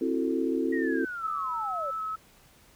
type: chord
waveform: sine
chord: F# half-diminished seventh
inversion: second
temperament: just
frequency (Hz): 266.4 / 333 / 370 / 444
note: C4 / E4 / F#4 / A4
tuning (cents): +31 / +18 / 0 / +16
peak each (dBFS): -29 / -29 / -33 / -32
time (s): 0.01-1.05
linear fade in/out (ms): 5
type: linear sweep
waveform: sine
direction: down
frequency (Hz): 1915 to 529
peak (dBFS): -33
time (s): 0.72-1.91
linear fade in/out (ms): 10
type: tone with vibrato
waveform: sine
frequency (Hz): 1300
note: E6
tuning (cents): -24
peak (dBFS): -30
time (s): 1.23-2.16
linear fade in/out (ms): 10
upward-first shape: square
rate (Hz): 3.3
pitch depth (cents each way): 13
effects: pink hiss -58 dBFS RMS until 2.75 s